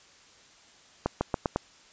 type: accelerating click train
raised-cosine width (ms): 1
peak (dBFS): -11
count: 5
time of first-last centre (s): 1.06-1.56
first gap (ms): 150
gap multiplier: 0.88
effects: white hiss -56 dBFS RMS until 1.92 s + resampled to 16000 Hz